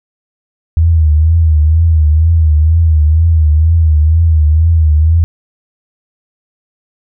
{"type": "tone with vibrato", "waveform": "sine", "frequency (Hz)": 79.4, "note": "D#2", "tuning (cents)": 36, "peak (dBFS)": -5, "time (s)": [0.77, 5.24], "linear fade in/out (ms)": 0, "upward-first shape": "triangle", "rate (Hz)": 2.1, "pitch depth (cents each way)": 100, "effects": []}